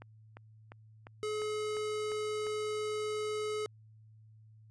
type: click train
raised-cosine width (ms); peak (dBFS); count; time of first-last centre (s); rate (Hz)
0.5; -33; 8; 0.02-2.468; 2.86
type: tone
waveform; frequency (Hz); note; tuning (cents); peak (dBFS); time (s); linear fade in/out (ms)
square; 426; G#4; +44; -34; 1.23-3.66; 0
effects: added 109 Hz sine -55 dBFS peak until 4.7 s + resampled to 22050 Hz